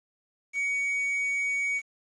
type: tone with quantisation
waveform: triangle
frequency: 2248 Hz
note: C#7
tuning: 24 cents sharp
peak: -24 dBFS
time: 0.53-1.82 s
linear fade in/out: 50 ms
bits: 8
effects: resampled to 22050 Hz